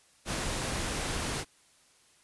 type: noise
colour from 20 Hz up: pink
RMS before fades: -33 dBFS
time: 0.25-1.45 s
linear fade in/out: 50 ms
effects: white hiss -63 dBFS RMS until 2.23 s + resampled to 24000 Hz